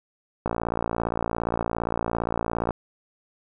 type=click train; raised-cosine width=1 ms; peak=-11 dBFS; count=130; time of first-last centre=0.46-2.707 s; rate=57.4 Hz; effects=none